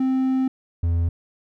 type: tone pair in turn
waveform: triangle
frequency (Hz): 261.6 / 84.62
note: C4 / E2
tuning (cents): 0 / +46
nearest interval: octave + minor sixth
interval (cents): 1954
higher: first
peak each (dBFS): -16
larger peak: neither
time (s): 0-0.48 / 0.83-1.09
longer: first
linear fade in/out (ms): 5
effects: none